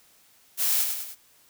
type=noise with echo; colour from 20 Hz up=blue; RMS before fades=-24 dBFS; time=0.57-0.86 s; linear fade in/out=50 ms; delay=100 ms; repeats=3; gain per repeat=-5 dB; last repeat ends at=1.16 s; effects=white hiss -59 dBFS RMS until 1.49 s